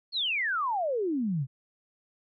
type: exponential sweep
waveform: sine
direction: down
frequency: 4435 to 123.47 Hz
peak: -26 dBFS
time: 0.12-1.47 s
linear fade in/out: 50 ms
effects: none